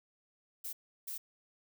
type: noise bursts at uneven times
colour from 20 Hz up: violet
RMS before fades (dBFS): -41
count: 2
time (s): 0.64-0.73 / 1.07-1.18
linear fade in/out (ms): 10
effects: none